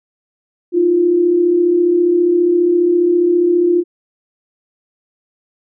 sine tone pair together, 315.2 / 350 Hz, D#4 / F4, +23 / +4 cents, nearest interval major second, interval 181 cents, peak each -19 / -10 dBFS, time 0.72-3.84 s, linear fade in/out 50 ms, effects none

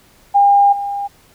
sine tone with level steps, 805 Hz, G5, 46 cents sharp, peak -7 / -19 dBFS, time 0.34-1.08 s, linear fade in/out 20 ms, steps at 0.72 s, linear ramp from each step 10 ms, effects pink hiss -50 dBFS RMS until 1.34 s

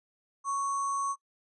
sine tone with sample-and-hold, 1108.7 Hz, C#6, in tune, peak -28 dBFS, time 0.44-1.16 s, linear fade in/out 50 ms, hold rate 7350 Hz, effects noise-tail reverb RT60 0.1 s tail -23 dB re dry + resampled to 24000 Hz

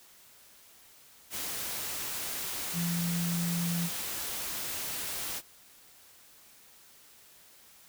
sine tone in noise, 171.3 Hz, F3, 33 cents flat, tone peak -29 dBFS, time 2.73-3.9 s, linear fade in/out 50 ms, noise white, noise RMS -36 dBFS, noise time 1.3-5.42 s, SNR +4 dB, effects white hiss -57 dBFS RMS until 7.88 s

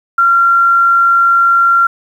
sine tone, 1375 Hz, F6, 27 cents flat, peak -6 dBFS, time 0.18-1.87 s, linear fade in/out 5 ms, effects 7-bit

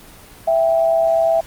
sine tone pair together, 660.4 / 789 Hz, E5 / G5, +3 / +11 cents, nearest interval minor third, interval 308 cents, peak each -13 / -21 dBFS, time 0.47-1.41 s, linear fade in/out 10 ms, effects pink hiss -42 dBFS RMS until 1.46 s + Opus 24 kbps

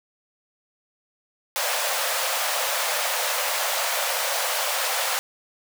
pink high-pass noise, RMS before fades -25 dBFS, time 1.56-5.19 s, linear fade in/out 0 ms, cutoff 500 Hz, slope 96 dB/octave, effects none

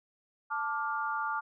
sine chord, D minor, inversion second, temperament just, 881 / 1174.7 / 1409.6 Hz, A5 / D6 / F6, +2 / 0 / +16 cents, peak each -35 / -34 / -35 dBFS, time 0.5-1.41 s, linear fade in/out 20 ms, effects none

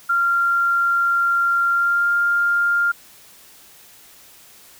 sine tone with pitch glide, 1385 to 1400.3 Hz, F6 to F6, -15 to +4 cents, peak -15 dBFS, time 0.09-2.92 s, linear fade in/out 10 ms, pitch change +19 cents, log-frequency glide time 1.72-2.09 s, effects white hiss -47 dBFS RMS until 4.79 s

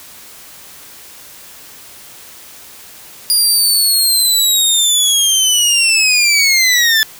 20% pulse linear sweep, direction down, 4852 to 1731 Hz, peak -4 dBFS, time 3.3-7.03 s, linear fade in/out 0 ms, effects white hiss -37 dBFS RMS until 7.19 s

